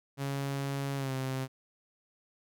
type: tone with pitch glide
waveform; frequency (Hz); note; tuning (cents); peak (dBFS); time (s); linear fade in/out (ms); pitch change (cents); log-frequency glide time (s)
sawtooth; 138.59 to 132.03; C#3 to C3; 0 to +16; -28; 0.17-1.48; 50; -84; 0.96-1.13
effects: none